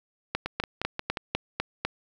two click trains, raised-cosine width 0.3 ms, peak -14 / -10 dBFS, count 6 / 7, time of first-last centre 0.46-1.35 / 0.35-1.85 s, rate 5.62 / 4 Hz, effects 8-bit

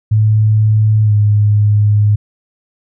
sine tone with pitch glide, 107.9 to 104.47 Hz, A2 to G#2, -33 to +11 cents, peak -7 dBFS, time 0.11-2.16 s, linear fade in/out 10 ms, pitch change -56 cents, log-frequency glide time 1.03-1.13 s, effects none

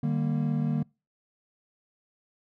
triangle chord, G minor, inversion second, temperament equal with one note detuned, 150.61 / 196 / 233.1 Hz, D3 / G3 / Bb3, +44 / 0 / 0 cents, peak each -25 / -31 / -27 dBFS, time 0.03-0.83 s, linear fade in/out 5 ms, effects noise-tail reverb RT60 0.3 s tail -26 dB re dry

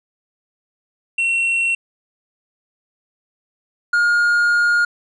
triangle tone pair in turn, 2722 / 1423.3 Hz, F7 / F6, -45 / +32 cents, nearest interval major seventh, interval 1123 cents, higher first, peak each -14 / -11 dBFS, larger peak second, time 1.18-1.75 / 3.93-4.85 s, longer second, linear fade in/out 5 ms, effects resampled to 24000 Hz

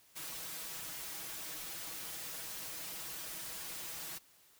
white noise with comb filter, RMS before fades -44 dBFS, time 0.15-4.19 s, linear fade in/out 20 ms, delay 6.2 ms, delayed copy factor +0.95, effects white hiss -65 dBFS RMS until 4.59 s

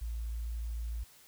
sine tone, 56.7 Hz, A#1, 47 cents flat, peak -34 dBFS, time 0.01-1.04 s, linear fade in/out 10 ms, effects white hiss -59 dBFS RMS until 1.27 s

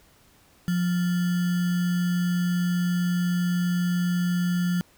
sine tone with sample-and-hold, 177.2 Hz, F3, 25 cents sharp, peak -21 dBFS, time 0.68-4.81 s, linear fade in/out 0 ms, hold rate 1575 Hz, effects pink hiss -58 dBFS RMS until 4.97 s

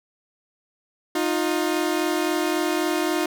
sawtooth tone pair together, 310 / 353.7 Hz, D#4 / F4, -6 / +22 cents, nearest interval major second, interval 228 cents, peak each -20 dBFS, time 1.15-3.26 s, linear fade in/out 5 ms, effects none

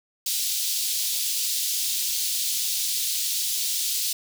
pink high-pass noise, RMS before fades -26 dBFS, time 0.26-4.13 s, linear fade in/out 5 ms, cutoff 3600 Hz, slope 24 dB/octave, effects none

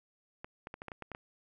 clicks, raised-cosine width 0.5 ms, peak -27 dBFS, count 9, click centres 0.445 / 0.671 / 0.741 / 0.819 / 0.883 / 0.918 / 1.023 / 1.117 / 1.149 s, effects none

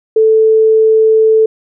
sine tone, 440 Hz, A4, in tune, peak -5 dBFS, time 0.16-1.46 s, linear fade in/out 5 ms, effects none

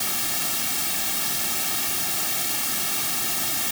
white noise with comb filter, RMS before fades -25 dBFS, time 0-3.71 s, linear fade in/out 5 ms, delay 2 ms, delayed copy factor -1, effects none

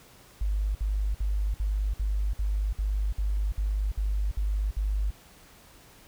sine tone bursts, 50.8 Hz, G#1, 38 cents flat, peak -24 dBFS, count 12, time 0.41-5.106 s, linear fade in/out 5 ms, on 340 ms, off 56 ms, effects pink hiss -54 dBFS RMS until 6.07 s

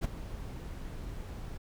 brown noise with ADSR envelope, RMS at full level -27 dBFS, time 0.01-1.58 s, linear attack 35 ms, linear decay 15 ms, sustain -14 dB, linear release 15 ms, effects none

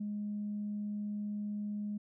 sine tone, 207.7 Hz, G#3, in tune, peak -34 dBFS, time 0-1.98 s, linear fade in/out 10 ms, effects tanh soft clip ceiling -30 dBFS

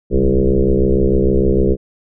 sine tone with frequency modulation, 195.3 Hz, G3, 6 cents flat, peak -10 dBFS, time 0.1-1.77 s, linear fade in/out 50 ms, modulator 66.6 Hz, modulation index 4.2, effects none

